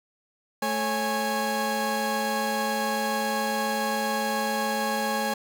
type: tone cluster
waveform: 30% pulse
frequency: 218.8 / 549 / 828 Hz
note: A3 / C#5 / G#5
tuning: -9 / -17 / -5 cents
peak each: -28 / -28 / -25 dBFS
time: 0.62-5.34 s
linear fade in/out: 5 ms
effects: none